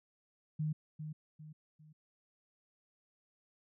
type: tone with echo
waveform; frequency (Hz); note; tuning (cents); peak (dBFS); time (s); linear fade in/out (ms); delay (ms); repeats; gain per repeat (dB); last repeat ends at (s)
sine; 153.8; D#3; -20; -32; 0.59-0.73; 10; 400; 3; -8; 1.93
effects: none